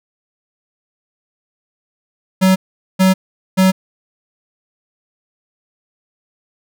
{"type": "tone bursts", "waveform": "square", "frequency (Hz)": 188.2, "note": "F#3", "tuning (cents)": 30, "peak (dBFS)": -9, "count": 3, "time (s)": [2.41, 3.72], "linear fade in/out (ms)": 20, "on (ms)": 150, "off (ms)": 430, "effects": []}